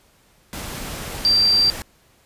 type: tone in noise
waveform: sine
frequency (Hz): 4701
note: D8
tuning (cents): +1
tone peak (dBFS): -13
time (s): 1.25-1.7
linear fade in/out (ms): 0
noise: pink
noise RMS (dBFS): -31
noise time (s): 0.53-1.82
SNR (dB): +15
effects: pink hiss -57 dBFS RMS until 2.25 s + resampled to 32000 Hz